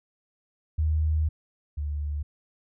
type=tone pair in turn; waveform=sine; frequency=77.78 / 73.53 Hz; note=D#2 / D2; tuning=0 / +3 cents; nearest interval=minor second; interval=97 cents; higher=first; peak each=-21 / -27 dBFS; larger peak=first; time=0.78-1.29 / 1.77-2.23 s; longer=first; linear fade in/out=10 ms; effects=none